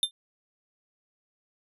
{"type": "tone with exponential decay", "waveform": "square", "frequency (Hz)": 3600, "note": "A7", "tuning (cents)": 39, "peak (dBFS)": -18, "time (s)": [0.03, 0.11], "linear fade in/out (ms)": 1, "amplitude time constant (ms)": 16, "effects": ["resampled to 32000 Hz"]}